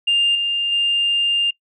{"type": "tone with level steps", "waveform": "sine", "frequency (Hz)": 2803, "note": "F7", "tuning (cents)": 6, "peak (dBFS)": [-12, -17, -14], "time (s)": [0.07, 1.51], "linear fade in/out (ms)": 10, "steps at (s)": [0.35, 0.72], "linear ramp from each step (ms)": 2, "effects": ["noise-tail reverb RT60 0.1 s tail -23 dB re dry", "tanh soft clip ceiling -10 dBFS"]}